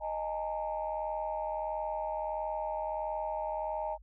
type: chord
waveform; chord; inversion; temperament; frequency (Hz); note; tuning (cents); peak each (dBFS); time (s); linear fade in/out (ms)
sine; D# suspended fourth; none; equal with one note detuned; 622.3 / 830.6 / 912.1; D#5 / G#5 / A#5; 0 / 0 / -38; -35 / -37 / -37; 0-3.98; 50
effects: tanh soft clip ceiling -24 dBFS + added 50 Hz sine -52 dBFS peak until 4.02 s